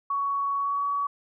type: tone with pitch glide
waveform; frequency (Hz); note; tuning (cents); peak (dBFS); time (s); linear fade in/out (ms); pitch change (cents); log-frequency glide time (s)
sine; 1119 to 1132.7; C#6 to C#6; +16 to +37; -24; 0.1-1.07; 5; +21; 0.57-0.85
effects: none